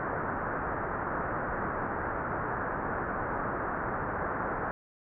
white low-pass noise, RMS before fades -33 dBFS, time 0-4.71 s, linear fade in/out 0 ms, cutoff 1600 Hz, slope 48 dB/octave, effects none

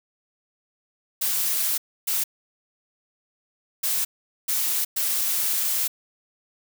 blue noise bursts at uneven times, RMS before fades -24 dBFS, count 5, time 1.21-1.78 / 2.07-2.24 / 3.83-4.05 / 4.48-4.85 / 4.96-5.88 s, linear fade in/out 10 ms, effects none

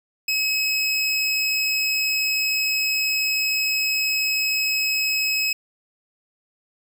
25% pulse tone, 2561 Hz, D#7, 49 cents sharp, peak -16 dBFS, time 0.28-5.53 s, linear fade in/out 5 ms, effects none

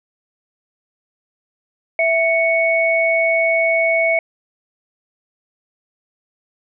sine tone pair together, 660 / 2220 Hz, E5 / C#7, +2 / +2 cents, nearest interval octave + major sixth, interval 2100 cents, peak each -16 dBFS, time 1.99-4.19 s, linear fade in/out 2 ms, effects none

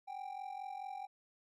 triangle ring-modulated tone, 784 Hz, G5, in tune, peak -37 dBFS, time 0.07-1.07 s, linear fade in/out 20 ms, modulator 22.3 Hz, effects none

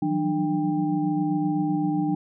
sine tone cluster, 159.4 / 180.2 / 187.8 / 300.4 / 793 Hz, D#3 / F#3 / F#3 / D4 / G5, +42 / -45 / +26 / +39 / +20 cents, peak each -30 / -32 / -32 / -23 / -32 dBFS, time 0.02-2.15 s, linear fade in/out 5 ms, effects none

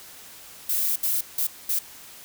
violet noise bursts at uneven times, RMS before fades -24 dBFS, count 4, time 0.69-0.96 / 1.03-1.21 / 1.38-1.47 / 1.69-1.79 s, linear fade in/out 5 ms, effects white hiss -45 dBFS RMS until 2.24 s

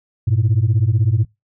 sine beating tone pair, 101.1 / 117.1 Hz, G#2 / A#2, -46 / +8 cents, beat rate 16 Hz, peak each -14 dBFS, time 0.27-1.25 s, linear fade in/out 10 ms, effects noise-tail reverb RT60 0.2 s tail -23 dB re dry + tanh soft clip ceiling -9 dBFS

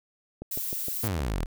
click train, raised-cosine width 2 ms, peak -23 dBFS, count 6, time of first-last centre 0.42-1.193 s, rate 6.47 Hz
violet noise, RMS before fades -32 dBFS, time 0.51-1.08 s, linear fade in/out 5 ms
sawtooth exponential sweep, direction down, 120 to 34.65 Hz, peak -23 dBFS, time 1.03-1.46 s, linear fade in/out 10 ms
effects none

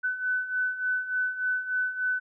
sine beating tone pair, 1502 / 1505.4 Hz, F#6 / F#6, +26 / +29 cents, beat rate 3.4 Hz, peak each -32 / -27 dBFS, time 0.03-2.2 s, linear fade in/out 20 ms, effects none

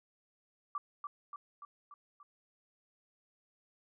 sine tone with echo, 1163 Hz, D6, 17 cents flat, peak -34 dBFS, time 0.75-0.78 s, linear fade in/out 2 ms, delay 290 ms, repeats 5, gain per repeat -4 dB, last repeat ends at 2.23 s, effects none

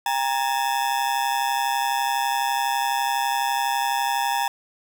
40% pulse ring-modulated tone, 870 Hz, A5, 20 cents flat, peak -17 dBFS, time 0.06-4.48 s, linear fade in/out 2 ms, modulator 66 Hz, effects none

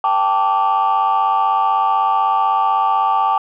sine chord, G suspended second, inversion none, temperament equal with one note detuned, 784 / 880 / 1163.9 Hz, G5 / A5 / D6, 0 / 0 / -16 cents, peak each -16 dBFS, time 0.04-3.38 s, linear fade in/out 2 ms, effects tanh soft clip ceiling -8 dBFS

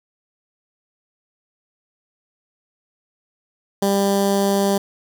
15% pulse tone with notch filter, 198.4 Hz, G3, 21 cents sharp, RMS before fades -18 dBFS, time 3.82-4.78 s, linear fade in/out 5 ms, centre 2200 Hz, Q 0.99, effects none

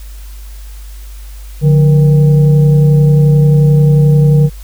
sine tone with frequency modulation, 146.83 Hz, D3, in tune, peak -4 dBFS, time 1.61-4.5 s, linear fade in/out 50 ms, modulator 325 Hz, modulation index 0.44, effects added 50 Hz sine -26 dBFS peak until 4.63 s + white hiss -41 dBFS RMS until 4.63 s

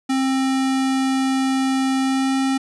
square tone with pitch glide, 265.2 to 267.2 Hz, C4 to C4, +23 to +36 cents, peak -18 dBFS, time 0.09-2.58 s, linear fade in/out 10 ms, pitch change +13 cents, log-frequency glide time 2.01-2.35 s, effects resampled to 24000 Hz

